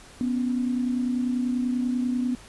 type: tone pair together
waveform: sine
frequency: 247 / 277.2 Hz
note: B3 / C#4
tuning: 0 / 0 cents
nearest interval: major second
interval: 200 cents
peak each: -23 / -32 dBFS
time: 0.21-2.35 s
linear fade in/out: 0 ms
effects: pink hiss -48 dBFS RMS until 2.48 s + resampled to 24000 Hz